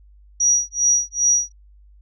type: tone with tremolo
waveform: sine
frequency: 5780 Hz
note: F#8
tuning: 41 cents flat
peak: -12 dBFS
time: 0.4-1.52 s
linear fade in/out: 5 ms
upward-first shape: sine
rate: 2.5 Hz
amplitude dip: 100%
effects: added 50 Hz sine -46 dBFS peak until 2.01 s